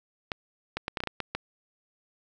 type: clicks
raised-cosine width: 0.3 ms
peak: -14 dBFS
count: 9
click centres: 0.318 / 0.77 / 0.881 / 0.972 / 1.004 / 1.037 / 1.073 / 1.203 / 1.35 s
effects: none